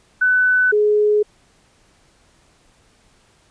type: tone pair in turn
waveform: sine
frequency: 1500 / 419.9 Hz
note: F#6 / G#4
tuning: +23 / +19 cents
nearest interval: octave + minor seventh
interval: 2204 cents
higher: first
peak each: -12 dBFS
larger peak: neither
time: 0.21-0.72 / 0.72-1.23 s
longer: neither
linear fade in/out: 10 ms
effects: pink hiss -56 dBFS RMS until 3.5 s + resampled to 22050 Hz